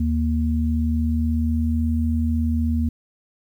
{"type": "tone pair together", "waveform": "sine", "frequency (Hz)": [78.25, 234.5], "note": ["D#2", "A#3"], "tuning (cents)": [10, 11], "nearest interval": "octave + perfect fifth", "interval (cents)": 1901, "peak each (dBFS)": [-20, -22], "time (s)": [0, 2.89], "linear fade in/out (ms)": 5, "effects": ["9-bit"]}